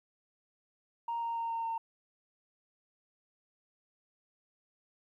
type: tone with pitch steps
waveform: sine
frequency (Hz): 932.3 / 926.9 / 921.6 / 916.3 / 911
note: A#5 / A#5 / A#5 / A#5 / A#5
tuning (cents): 0 / -10 / -20 / -30 / -40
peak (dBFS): -31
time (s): 1.08-1.78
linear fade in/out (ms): 5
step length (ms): 140
effects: tanh soft clip ceiling -29 dBFS + 12-bit